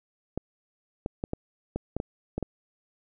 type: clicks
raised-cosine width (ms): 2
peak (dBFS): -16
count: 9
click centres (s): 0.376 / 1.061 / 1.239 / 1.334 / 1.76 / 1.966 / 2.001 / 2.38 / 2.427
effects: none